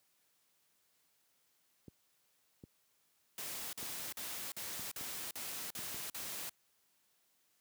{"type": "clicks", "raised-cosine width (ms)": 3, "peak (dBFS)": -37, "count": 7, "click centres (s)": [1.882, 2.638, 3.828, 4.795, 5.011, 5.79, 5.944]}
{"type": "noise bursts", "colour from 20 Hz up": "white", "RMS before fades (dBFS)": -43, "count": 8, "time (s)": [3.38, 6.495], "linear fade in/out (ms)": 2, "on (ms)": 350, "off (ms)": 45}
{"effects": ["white hiss -75 dBFS RMS until 7.6 s", "high-pass 80 Hz 12 dB/octave"]}